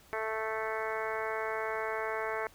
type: harmonic tone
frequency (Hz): 219.9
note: A3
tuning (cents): -1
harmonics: 2 / 3 / 4 / 5 / 6 / 7 / 8 / 9 / 10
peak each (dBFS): -37 / -39 / -40 / -41 / -42 / -42 / -43 / -44 / -44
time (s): 0.13-2.47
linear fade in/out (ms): 0
effects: pink hiss -59 dBFS RMS until 2.54 s